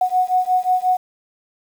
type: beating tone pair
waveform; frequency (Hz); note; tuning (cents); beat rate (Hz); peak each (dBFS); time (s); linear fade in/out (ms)
sine; 733 / 738.6; F#5 / F#5; -16 / -3; 5.6; -18; 0.01-0.97; 5
effects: 7-bit